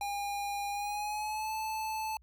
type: tone with pitch glide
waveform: square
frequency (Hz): 810 to 873.2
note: G#5 to A5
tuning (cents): -43 to -13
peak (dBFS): -34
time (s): 0.01-2.17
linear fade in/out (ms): 2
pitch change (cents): +130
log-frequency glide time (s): 0.7-1.53
effects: added 60 Hz sine -58 dBFS peak until 2.22 s